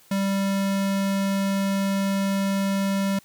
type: tone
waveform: square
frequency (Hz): 196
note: G3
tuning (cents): 0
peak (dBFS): -22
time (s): 0.11-3.19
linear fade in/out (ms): 5
effects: white hiss -55 dBFS RMS until 3.24 s